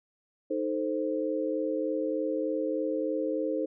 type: chord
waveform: sine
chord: A diminished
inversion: second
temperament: equal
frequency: 311.1 / 440 / 523.3 Hz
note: Eb4 / A4 / C5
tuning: 0 / 0 / 0 cents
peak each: -31 / -33 / -31 dBFS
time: 0.5-3.66 s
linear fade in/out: 10 ms
effects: none